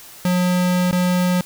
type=tone with dropouts; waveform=square; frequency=180.1 Hz; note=F#3; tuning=46 cents flat; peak=-16 dBFS; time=0.25-1.41 s; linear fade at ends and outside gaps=2 ms; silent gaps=0.912-0.927 s; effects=white hiss -41 dBFS RMS until 1.45 s